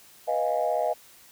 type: chord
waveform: sine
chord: F half-diminished seventh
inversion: second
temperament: equal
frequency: 493.9 / 622.3 / 698.5 / 830.6 Hz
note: Cb5 / Eb5 / F5 / Ab5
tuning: 0 / 0 / 0 / 0 cents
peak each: -30 / -26 / -27 / -31 dBFS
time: 0.27-0.94 s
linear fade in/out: 20 ms
effects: tanh soft clip ceiling -14 dBFS + white hiss -53 dBFS RMS until 1.31 s